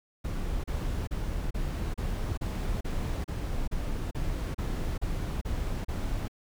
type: noise bursts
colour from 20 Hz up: brown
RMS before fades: -31 dBFS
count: 14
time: 0.24-6.282 s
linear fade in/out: 10 ms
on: 400 ms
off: 34 ms
effects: none